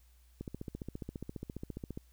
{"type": "click train", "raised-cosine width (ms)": 3, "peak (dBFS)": -27, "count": 24, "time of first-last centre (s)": [0.41, 1.975], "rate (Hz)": 14.7, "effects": ["added 60 Hz sine -60 dBFS peak until 2.12 s", "white hiss -71 dBFS RMS until 2.12 s"]}